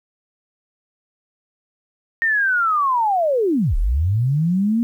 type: linear two-way sweep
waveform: sine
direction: down then up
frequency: 1856 to 30.81 to 238.8 Hz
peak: -15 dBFS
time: 2.22-4.83 s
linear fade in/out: 0 ms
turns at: 3.76 s
effects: 9-bit